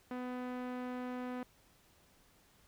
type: tone with low-pass filter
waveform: sawtooth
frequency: 250 Hz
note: B3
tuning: 21 cents sharp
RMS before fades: -41 dBFS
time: 0.11-1.43 s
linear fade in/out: 2 ms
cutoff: 1900 Hz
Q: 0.77
effects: pink hiss -67 dBFS RMS until 2.67 s